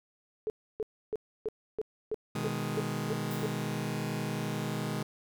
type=tone bursts; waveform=sine; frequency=433 Hz; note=A4; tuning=28 cents flat; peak=-29 dBFS; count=10; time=0.47-3.46 s; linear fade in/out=0 ms; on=29 ms; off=300 ms
type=chord; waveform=sawtooth; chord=G# minor; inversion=first; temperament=just; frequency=124.59 / 155.74 / 207.7 Hz; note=B2 / D#3 / G#3; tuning=+16 / +2 / 0 cents; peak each=-33 / -32 / -32 dBFS; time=2.35-5.03 s; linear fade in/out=5 ms
type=noise with exponential decay; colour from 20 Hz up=violet; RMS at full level=-42 dBFS; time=3.31-3.69 s; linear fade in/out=0 ms; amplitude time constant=82 ms
effects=none